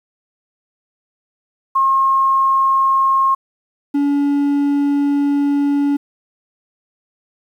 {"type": "tone pair in turn", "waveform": ["sine", "triangle"], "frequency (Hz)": [1075, 284.7], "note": ["C6", "C#4"], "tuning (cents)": [47, 46], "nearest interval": "octave + major seventh", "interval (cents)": 2301, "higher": "first", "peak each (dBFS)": -11, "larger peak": "neither", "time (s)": [[1.75, 3.35], [3.94, 5.97]], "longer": "second", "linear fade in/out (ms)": 10, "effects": ["8-bit"]}